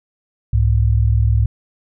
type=tone pair together; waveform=sine; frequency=66.66 / 106.6 Hz; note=C2 / G#2; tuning=+33 / +46 cents; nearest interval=minor sixth; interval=813 cents; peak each=-14 dBFS; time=0.53-1.46 s; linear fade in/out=5 ms; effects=none